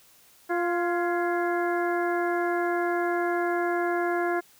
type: harmonic tone with a mistuned harmonic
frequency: 348.8 Hz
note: F4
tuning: 2 cents flat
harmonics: 1 / 2 / 3 / 4 / 5 / 6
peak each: -26 / -29 / -35 / -34 / -34 / -42 dBFS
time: 0.49-4.41 s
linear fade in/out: 20 ms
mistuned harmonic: 5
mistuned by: -60 cents
effects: white hiss -57 dBFS RMS until 4.59 s